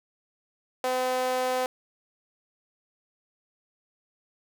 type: tone with high-pass filter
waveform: sawtooth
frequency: 254.9 Hz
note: C4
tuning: 45 cents flat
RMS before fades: -27 dBFS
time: 0.84-1.66 s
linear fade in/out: 0 ms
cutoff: 600 Hz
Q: 3.9
effects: none